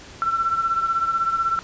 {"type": "beating tone pair", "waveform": "sine", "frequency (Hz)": [1342, 1358], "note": ["E6", "F6"], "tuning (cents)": [31, -49], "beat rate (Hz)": 16, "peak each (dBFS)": [-20, -26], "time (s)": [0.22, 1.59], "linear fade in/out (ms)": 0, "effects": ["pink hiss -42 dBFS RMS until 1.63 s", "resampled to 16000 Hz"]}